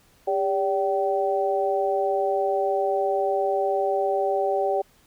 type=tone cluster; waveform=sine; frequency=399.1 / 576 / 771 Hz; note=G4 / D5 / G5; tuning=+31 / -34 / -29 cents; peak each=-25 dBFS; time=0.27-4.82 s; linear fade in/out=10 ms; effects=pink hiss -59 dBFS RMS until 5.06 s